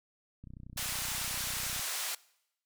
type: click train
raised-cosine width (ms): 5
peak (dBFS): -35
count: 43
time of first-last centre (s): 0.44-1.795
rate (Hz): 31
type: band-pass noise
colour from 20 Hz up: white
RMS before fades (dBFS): -36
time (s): 0.77-2.15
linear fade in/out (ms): 5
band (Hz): 710 to 12000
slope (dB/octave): 12
effects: noise-tail reverb RT60 0.8 s tail -22 dB re dry